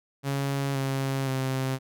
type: tone with pitch steps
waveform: sawtooth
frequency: 138.59 / 135.35 / 132.18 Hz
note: C#3 / C#3 / C3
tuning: 0 / -41 / +18 cents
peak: -22 dBFS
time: 0.23-1.79 s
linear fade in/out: 50 ms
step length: 520 ms
effects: none